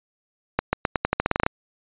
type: accelerating click train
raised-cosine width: 0.5 ms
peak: -4 dBFS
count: 13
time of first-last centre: 0.59-1.464 s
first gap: 140 ms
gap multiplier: 0.87
effects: resampled to 8000 Hz